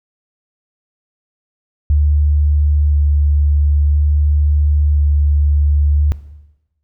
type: tone with vibrato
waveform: sine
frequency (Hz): 73.42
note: D2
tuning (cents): 0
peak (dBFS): -9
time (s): 1.9-6.12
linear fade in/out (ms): 0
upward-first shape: square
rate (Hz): 0.49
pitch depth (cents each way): 9
effects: noise-tail reverb RT60 1.0 s tail -17 dB re dry